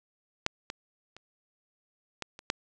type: clicks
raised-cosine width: 0.2 ms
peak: -8 / -18 / -29 / -17 / -27 / -9 dBFS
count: 6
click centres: 0.464 / 0.701 / 1.166 / 2.223 / 2.391 / 2.501 s
effects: resampled to 22050 Hz + 8-bit